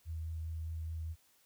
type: tone with vibrato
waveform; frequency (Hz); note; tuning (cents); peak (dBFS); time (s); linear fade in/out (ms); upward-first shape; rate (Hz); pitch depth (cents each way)
sine; 80.7; E2; -36; -37; 0.05-1.16; 50; sine; 4.9; 13
effects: white hiss -69 dBFS RMS until 1.45 s